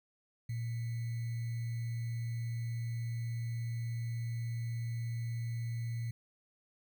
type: tone with sample-and-hold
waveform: sine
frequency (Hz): 116.54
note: A#2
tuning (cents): 0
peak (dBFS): -34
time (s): 0.49-6.11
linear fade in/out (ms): 5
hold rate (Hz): 2100
effects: none